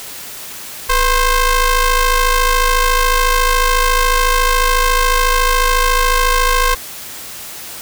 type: ring-modulated tone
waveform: sawtooth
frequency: 520 Hz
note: C5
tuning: 11 cents flat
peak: -4 dBFS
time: 0.89-6.75 s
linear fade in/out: 10 ms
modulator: 547 Hz
effects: white hiss -30 dBFS RMS until 7.81 s